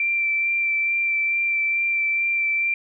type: tone with vibrato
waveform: sine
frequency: 2349 Hz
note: D7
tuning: in tune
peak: -19 dBFS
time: 0-2.74 s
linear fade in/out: 2 ms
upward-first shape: sine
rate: 2.3 Hz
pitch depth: 13 cents each way
effects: none